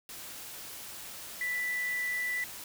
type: tone in noise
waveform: sine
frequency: 1977 Hz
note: B6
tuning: 1 cent sharp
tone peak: -30 dBFS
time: 1.41-2.44 s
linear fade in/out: 2 ms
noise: white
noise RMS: -44 dBFS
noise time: 0.09-2.64 s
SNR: +11 dB
effects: none